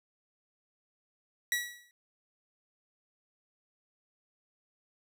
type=tone with exponential decay; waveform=sawtooth; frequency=1933 Hz; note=B6; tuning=38 cents flat; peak=-22 dBFS; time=1.52-1.91 s; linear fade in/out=1 ms; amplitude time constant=84 ms; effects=none